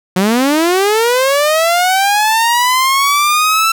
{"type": "linear sweep", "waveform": "sawtooth", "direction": "up", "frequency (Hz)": [177.5, 1339], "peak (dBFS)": -6, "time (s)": [0.16, 3.72], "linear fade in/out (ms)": 5, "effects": []}